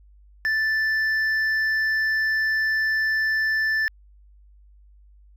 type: tone with hard clipping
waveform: sine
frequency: 1760 Hz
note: A6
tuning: in tune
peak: -21 dBFS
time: 0.45-3.88 s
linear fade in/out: 0 ms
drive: 4 dB
effects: added 50 Hz sine -49 dBFS peak until 5.36 s